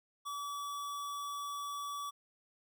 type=tone; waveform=square; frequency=1146 Hz; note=D6; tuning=43 cents flat; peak=-39 dBFS; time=0.25-2.11 s; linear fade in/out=20 ms; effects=none